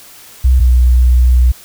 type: tone pair in turn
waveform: sine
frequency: 63.8 / 61.88 Hz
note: C2 / B1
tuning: -43 / +4 cents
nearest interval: minor second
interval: 53 cents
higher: first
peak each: -5 dBFS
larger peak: neither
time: 0.44-0.6 / 0.6-1.52 s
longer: second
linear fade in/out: 10 ms
effects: white hiss -38 dBFS RMS until 1.64 s